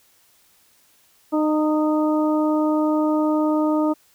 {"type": "harmonic tone with a mistuned harmonic", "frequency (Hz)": 306.3, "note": "D#4", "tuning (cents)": -27, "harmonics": [1, 2, 3, 4], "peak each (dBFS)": [-18, -24, -28, -30], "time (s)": [1.32, 3.94], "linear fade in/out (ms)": 20, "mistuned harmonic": 4, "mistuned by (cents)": 18, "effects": ["white hiss -58 dBFS RMS until 4.14 s"]}